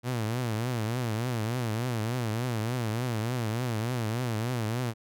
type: tone with vibrato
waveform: sawtooth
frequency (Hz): 116.8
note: A#2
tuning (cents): +4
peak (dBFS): -24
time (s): 0.03-4.94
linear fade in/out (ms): 50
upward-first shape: triangle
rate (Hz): 3.4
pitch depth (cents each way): 180
effects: none